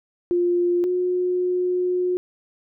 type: tone pair in turn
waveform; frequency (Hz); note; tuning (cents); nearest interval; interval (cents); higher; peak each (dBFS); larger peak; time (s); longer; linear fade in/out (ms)
sine; 351.1 / 361.4; F4 / F#4; +9 / -41; minor second; 50; second; -17 / -19; first; 0.31-0.84 / 0.84-2.17; second; 0
effects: none